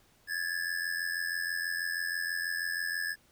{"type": "ring-modulated tone", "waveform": "square", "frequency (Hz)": 1700, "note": "G#6", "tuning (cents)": 40, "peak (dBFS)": -29, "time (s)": [0.27, 3.16], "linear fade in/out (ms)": 50, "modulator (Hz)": 43.1, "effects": ["pink hiss -65 dBFS RMS until 3.31 s"]}